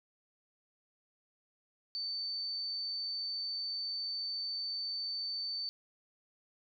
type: tone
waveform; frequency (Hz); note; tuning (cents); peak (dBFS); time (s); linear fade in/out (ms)
sine; 4547; C#8; +43; -35; 1.95-5.69; 0
effects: none